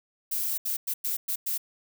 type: noise bursts at uneven times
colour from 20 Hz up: violet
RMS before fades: -29 dBFS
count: 6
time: 0.31-0.58 / 0.65-0.77 / 0.87-0.94 / 1.04-1.17 / 1.28-1.36 / 1.46-1.58 s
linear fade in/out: 10 ms
effects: none